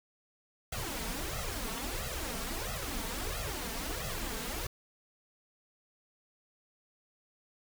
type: noise with flanger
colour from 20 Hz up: pink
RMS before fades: -37 dBFS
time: 0.72-4.67 s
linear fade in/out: 5 ms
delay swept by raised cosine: 1.5 to 4.5 ms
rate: 1.5 Hz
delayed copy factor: +0.95
effects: none